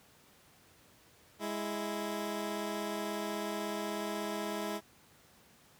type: tone pair together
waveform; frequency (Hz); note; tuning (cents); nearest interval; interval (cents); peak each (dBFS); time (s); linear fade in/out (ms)
15% pulse; 207.6 / 329.6; G#3 / E4; 0 / 0; minor sixth; 800; -31 / -32; 1.39-4.81; 50
effects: pink hiss -62 dBFS RMS until 5.79 s + high-pass 80 Hz 12 dB/octave